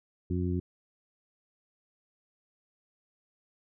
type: harmonic tone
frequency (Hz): 89.6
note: F2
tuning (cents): +45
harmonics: 1 / 2 / 3 / 4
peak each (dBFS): -30 / -33 / -35 / -36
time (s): 0.3-0.6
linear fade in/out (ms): 5
effects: none